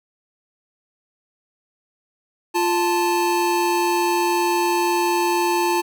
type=tone pair together; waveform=square; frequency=349.2 / 879 Hz; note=F4 / A5; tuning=0 / -2 cents; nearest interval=octave + major third; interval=1598 cents; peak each=-21 dBFS; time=2.54-5.82 s; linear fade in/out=20 ms; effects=none